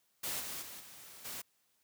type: noise with level steps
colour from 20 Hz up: white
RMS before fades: -38 / -42 / -48 / -53 / -43 dBFS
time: 0.23-1.42 s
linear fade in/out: 10 ms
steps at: 0.39 / 0.61 / 0.79 / 1.24 s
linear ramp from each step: 20 ms
effects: white hiss -75 dBFS RMS until 1.83 s + high-pass 60 Hz 12 dB/octave